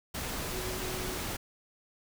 sine tone in noise, 370 Hz, F#4, in tune, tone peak -40 dBFS, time 0.52-1.18 s, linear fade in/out 10 ms, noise pink, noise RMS -36 dBFS, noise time 0.14-1.37 s, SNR -7 dB, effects none

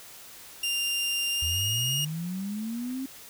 sawtooth tone with pitch glide, 2794 to 2853 Hz, F7 to F7, 0 to +36 cents, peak -23 dBFS, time 0.63-2.05 s, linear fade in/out 5 ms, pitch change +36 cents, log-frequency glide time 1.31-1.66 s
sine linear sweep, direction up, 76.2 to 270 Hz, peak -30 dBFS, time 1.42-3.06 s, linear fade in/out 5 ms
effects white hiss -47 dBFS RMS until 3.29 s

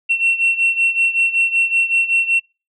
sine beating tone pair, 2714 / 2719.3 Hz, E7 / F7, +50 / -47 cents, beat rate 5.3 Hz, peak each -14 / -17 dBFS, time 0.09-2.4 s, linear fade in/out 20 ms, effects noise-tail reverb RT60 0.3 s tail -26 dB re dry + tanh soft clip ceiling -9 dBFS

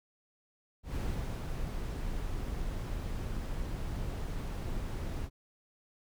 brown noise with ADSR envelope, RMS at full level -33 dBFS, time 0.83-5.3 s, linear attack 130 ms, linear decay 450 ms, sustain -3 dB, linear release 60 ms, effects none

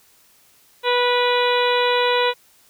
harmonic tone, 490 Hz, B4, 14 cents flat, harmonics 1 / 2 / 3 / 4 / 5 / 6 / 7 / 8, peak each -19 / -21 / -27 / -28 / -27 / -30 / -28 / -27 dBFS, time 0.83-2.34 s, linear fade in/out 50 ms, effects white hiss -55 dBFS RMS until 2.69 s

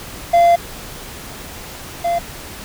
triangle tone pair in turn, 688 / 688 Hz, F5 / F5, -26 / -26 cents, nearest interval unison, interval 0 cents, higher neither, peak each -6 / -13 dBFS, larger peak first, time 0.33-0.56 / 2.04-2.19 s, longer first, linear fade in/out 10 ms, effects pink hiss -33 dBFS RMS until 2.64 s

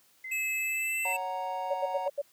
sine tone, 2060 Hz, C7, 28 cents flat, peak -37 dBFS, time 0.24-1.13 s, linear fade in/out 5 ms
square tone with pitch glide, 2600 to 2661 Hz, E7 to E7, -24 to +16 cents, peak -30 dBFS, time 0.31-1.17 s, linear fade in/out 10 ms, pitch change +40 cents, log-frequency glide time 0.54-0.99 s
triangle chord, F# major, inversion second, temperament equal, 554.4 / 740 / 932.3 Hz, C#5 / F#5 / A#5, 0 / 0 / 0 cents, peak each -37 / -33 / -33 dBFS, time 1.05-2.08 s, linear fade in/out 2 ms
sine tone bursts, 569 Hz, C#5, 45 cents sharp, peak -27 dBFS, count 5, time 1.7-2.218 s, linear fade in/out 10 ms, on 42 ms, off 77 ms
effects white hiss -64 dBFS RMS until 2.32 s + high-pass 100 Hz 12 dB/octave

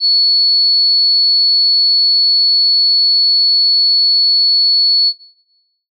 sine tone, 4408 Hz, C#8, 11 cents flat, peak -8 dBFS, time 0-5.13 s, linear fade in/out 50 ms, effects noise-tail reverb RT60 0.9 s tail -19 dB re dry + MP3 32 kbps

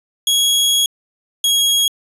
sawtooth tone pair in turn, 3322 / 3303 Hz, G#7 / G#7, 0 / -10 cents, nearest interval unison, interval 10 cents, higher first, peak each -9 dBFS, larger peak neither, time 0.27-0.86 / 1.44-1.88 s, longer first, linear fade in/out 2 ms, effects resampled to 32000 Hz

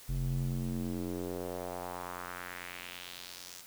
square tone with band-pass filter sweep, 44.52 Hz, F1, 34 cents sharp, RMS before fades -38 dBFS, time 0.08-3.62 s, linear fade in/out 20 ms, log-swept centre 96 to 6700 Hz, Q 2, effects white hiss -53 dBFS RMS until 3.66 s

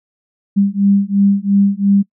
sine beating tone pair, 197.8 / 200.7 Hz, G3 / G3, +16 / +41 cents, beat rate 2.9 Hz, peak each -13 dBFS, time 0.56-2.03 s, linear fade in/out 20 ms, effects noise-tail reverb RT60 0.1 s tail -25 dB re dry

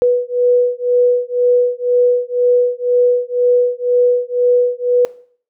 sine beating tone pair, 490 / 492 Hz, B4 / B4, -14 / -7 cents, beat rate 2 Hz, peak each -14 dBFS, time 0.02-5.05 s, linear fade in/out 0 ms, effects noise-tail reverb RT60 0.5 s tail -19 dB re dry

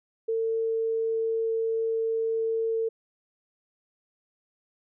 sine tone, 450.4 Hz, A4, 40 cents sharp, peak -24 dBFS, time 0.28-2.89 s, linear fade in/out 10 ms, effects none

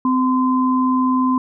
sine tone pair together, 257.1 / 1028.4 Hz, C4 / C6, -30 / -30 cents, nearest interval 2 octaves, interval 2400 cents, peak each -15 / -19 dBFS, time 0.05-1.38 s, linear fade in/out 2 ms, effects none

